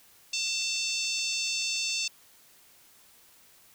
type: harmonic tone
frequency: 893 Hz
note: A5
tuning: 25 cents sharp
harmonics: 3 / 4 / 5 / 6 / 7 / 8 / 9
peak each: -33 / -36 / -34 / -36 / -36 / -40 / -43 dBFS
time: 0.33-2.08 s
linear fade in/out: 5 ms
effects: white hiss -58 dBFS RMS until 3.74 s